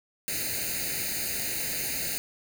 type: noise with comb filter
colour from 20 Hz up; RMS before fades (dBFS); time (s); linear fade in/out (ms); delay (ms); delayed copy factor
white; -31; 0.28-2.18; 0; 0.45; +1
effects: none